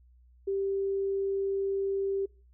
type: tone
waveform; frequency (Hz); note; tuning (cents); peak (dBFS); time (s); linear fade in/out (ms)
sine; 392; G4; 0; -27; 0.47-2.26; 10
effects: noise-tail reverb RT60 0.4 s tail -25 dB re dry + added 61 Hz sine -56 dBFS peak until 2.53 s